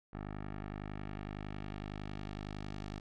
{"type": "tone with low-pass filter sweep", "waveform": "10% pulse", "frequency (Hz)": 50.9, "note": "G#1", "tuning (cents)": -34, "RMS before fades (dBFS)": -43, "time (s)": [0.13, 3], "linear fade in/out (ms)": 5, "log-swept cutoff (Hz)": [1600, 5200], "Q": 1.1, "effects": []}